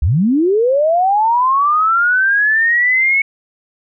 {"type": "linear sweep", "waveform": "sine", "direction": "up", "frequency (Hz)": [58.27, 2217], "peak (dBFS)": -10, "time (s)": [0.02, 3.22], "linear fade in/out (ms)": 5, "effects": []}